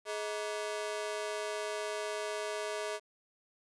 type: ring-modulated tone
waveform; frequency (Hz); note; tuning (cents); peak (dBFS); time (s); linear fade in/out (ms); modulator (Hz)
sawtooth; 528; C5; +16; -28; 0.05-3; 50; 106
effects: resampled to 24000 Hz + 11-bit